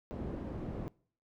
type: low-pass noise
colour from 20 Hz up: white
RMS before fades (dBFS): -40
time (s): 0.11-0.88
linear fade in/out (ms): 0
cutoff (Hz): 310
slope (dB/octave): 12
effects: noise-tail reverb RT60 0.5 s tail -23 dB re dry